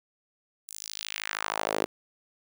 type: tone with high-pass filter sweep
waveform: sawtooth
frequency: 53 Hz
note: G#1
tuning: 36 cents sharp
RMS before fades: -33 dBFS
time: 0.68-1.86 s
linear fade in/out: 10 ms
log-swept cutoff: 8800 to 370 Hz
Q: 1.8
effects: none